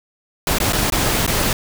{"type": "noise with dropouts", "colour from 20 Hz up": "pink", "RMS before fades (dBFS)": -18, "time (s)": [0.47, 1.53], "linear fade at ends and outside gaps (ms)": 2, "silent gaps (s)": [[0.585, 0.601], [0.725, 0.731], [0.901, 0.922], [1.265, 1.276]], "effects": []}